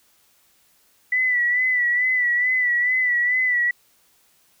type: tone with vibrato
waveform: sine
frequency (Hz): 1975.5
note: B6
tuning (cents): 0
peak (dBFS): -17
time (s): 1.12-3.71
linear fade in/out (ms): 5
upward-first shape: sine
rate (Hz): 2.3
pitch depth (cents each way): 48
effects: white hiss -60 dBFS RMS until 4.6 s